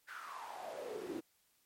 brown noise with high-pass filter sweep, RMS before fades -45 dBFS, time 0.07-1.21 s, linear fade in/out 20 ms, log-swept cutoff 1600 to 300 Hz, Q 6.1, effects white hiss -74 dBFS RMS until 1.65 s + MP3 64 kbps

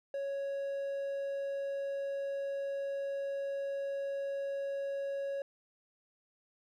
triangle tone, 554.4 Hz, C#5, in tune, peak -32 dBFS, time 0.14-5.42 s, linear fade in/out 2 ms, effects none

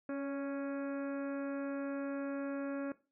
harmonic tone with a mistuned harmonic, 277.2 Hz, C#4, in tune, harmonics 1 / 2 / 3 / 4 / 5 / 6 / 7 / 8 / 9, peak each -37 / -41 / -56 / -52 / -50 / -52 / -64 / -63 / -62 dBFS, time 0.09-2.92 s, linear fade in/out 2 ms, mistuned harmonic 2, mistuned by +19 cents, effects noise-tail reverb RT60 0.3 s tail -17 dB re dry

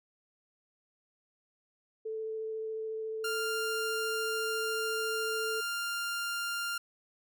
sine tone with vibrato, 440 Hz, A4, in tune, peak -34 dBFS, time 2.05-5.61 s, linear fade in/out 10 ms, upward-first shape sine, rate 14 Hz, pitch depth 8 cents each way
sawtooth tone, 1396.9 Hz, F6, in tune, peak -29 dBFS, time 3.24-6.78 s, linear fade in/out 5 ms
effects none

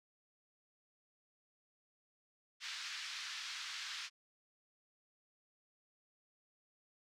white band-pass noise, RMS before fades -45 dBFS, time 2.6-4.1 s, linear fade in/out 50 ms, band 1300 to 5200 Hz, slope 24 dB/octave, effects none

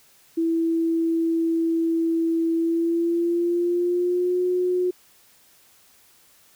sine tone with pitch glide, 329.8 to 361.7 Hz, E4 to F#4, +1 to -39 cents, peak -19 dBFS, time 0.37-4.91 s, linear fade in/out 10 ms, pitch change +160 cents, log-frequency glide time 2.54-4.43 s, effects white hiss -56 dBFS RMS until 6.55 s

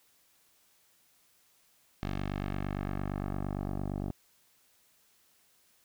10% pulse tone with low-pass filter sweep, 48.76 Hz, G1, 8 cents flat, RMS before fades -35 dBFS, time 2.03-4.11 s, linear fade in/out 0 ms, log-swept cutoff 4000 to 600 Hz, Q 0.92, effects white hiss -67 dBFS RMS until 5.84 s

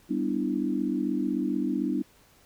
sine chord, E minor seventh, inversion first, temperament equal, 196 / 246.9 / 293.7 / 329.6 Hz, G3 / B3 / D4 / E4, 0 / 0 / 0 / 0 cents, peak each -32 / -30 / -29 / -32 dBFS, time 0.09-2.03 s, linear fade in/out 20 ms, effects pink hiss -59 dBFS RMS until 2.45 s

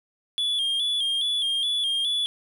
triangle tone with vibrato, 3322 Hz, G#7, in tune, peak -21 dBFS, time 0.38-2.26 s, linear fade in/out 0 ms, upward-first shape square, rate 2.4 Hz, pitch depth 56 cents each way, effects none

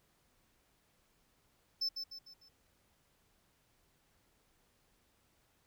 triangle tone with echo, 5274 Hz, E8, in tune, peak -30 dBFS, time 1.81-1.89 s, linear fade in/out 10 ms, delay 150 ms, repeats 4, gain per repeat -7 dB, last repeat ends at 2.49 s, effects tanh soft clip ceiling -26 dBFS + pink hiss -73 dBFS RMS until 5.66 s

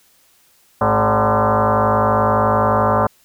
sine tone with frequency modulation, 217.2 Hz, A3, 22 cents flat, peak -12 dBFS, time 0.81-3.07 s, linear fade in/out 5 ms, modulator 162 Hz, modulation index 6.7, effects white hiss -55 dBFS RMS until 3.24 s

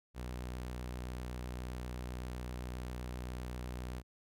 sawtooth tone with vibrato, 61.8 Hz, B1, 2 cents sharp, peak -36 dBFS, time 0.14-4.03 s, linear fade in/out 50 ms, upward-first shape square, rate 7.7 Hz, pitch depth 12 cents each way, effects none

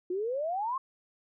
sine exponential sweep, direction up, 348.8 to 1096 Hz, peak -29 dBFS, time 0.1-0.78 s, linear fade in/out 5 ms, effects none

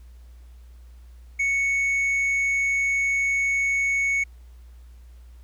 sine tone with tanh clipping, 2217 Hz, C#7, in tune, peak -21 dBFS, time 1.39-4.24 s, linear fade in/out 10 ms, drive 4 dB, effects added 60 Hz sine -43 dBFS peak until 5.43 s + pink hiss -63 dBFS RMS until 5.43 s

